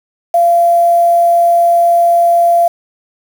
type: tone with quantisation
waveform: sine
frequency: 687 Hz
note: F5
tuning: 29 cents flat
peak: -6 dBFS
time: 0.34-2.68 s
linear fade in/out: 5 ms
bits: 5
effects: none